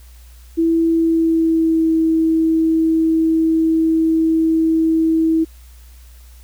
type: tone with pitch glide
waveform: sine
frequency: 329.6 to 323 Hz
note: E4 to E4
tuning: 0 to -35 cents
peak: -12 dBFS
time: 0.57-5.45 s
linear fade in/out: 20 ms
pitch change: -35 cents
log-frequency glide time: 0.87-1.93 s
effects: added 60 Hz sine -39 dBFS peak until 6.43 s + white hiss -51 dBFS RMS until 6.43 s